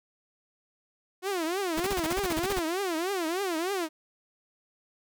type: tone with vibrato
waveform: sawtooth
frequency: 356.3 Hz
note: F4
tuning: 35 cents sharp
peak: -24 dBFS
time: 1.22-3.89 s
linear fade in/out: 50 ms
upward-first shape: triangle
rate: 3.3 Hz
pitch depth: 250 cents each way
type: noise bursts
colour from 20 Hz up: pink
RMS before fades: -32 dBFS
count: 13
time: 1.77-2.595 s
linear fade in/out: 5 ms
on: 33 ms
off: 33 ms
effects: none